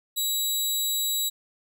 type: tone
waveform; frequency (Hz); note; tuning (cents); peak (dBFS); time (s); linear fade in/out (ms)
15% pulse; 3900; B7; -23; -17; 0.16-1.3; 20
effects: none